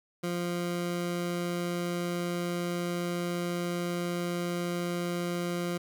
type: tone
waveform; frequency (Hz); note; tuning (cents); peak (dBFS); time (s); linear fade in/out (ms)
20% pulse; 174.61; F3; 0; -25; 0.23-5.78; 10
effects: none